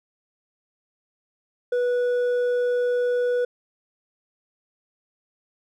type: tone with hard clipping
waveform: sine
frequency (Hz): 490.1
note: B4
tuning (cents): -13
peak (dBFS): -21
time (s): 1.72-3.45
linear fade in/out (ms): 5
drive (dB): 4
effects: none